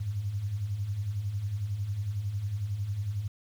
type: beating tone pair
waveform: sine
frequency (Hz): 92.5 / 103.5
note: F#2 / G#2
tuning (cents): 0 / -5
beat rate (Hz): 11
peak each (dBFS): -38 / -30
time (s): 0-3.28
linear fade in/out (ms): 10
effects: 9-bit